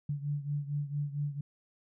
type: beating tone pair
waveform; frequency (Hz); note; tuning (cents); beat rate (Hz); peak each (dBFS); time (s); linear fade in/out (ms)
sine; 143.9 / 148.3; D3 / D3; -35 / +17; 4.4; -33 / -37; 0.09-1.41; 5
effects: none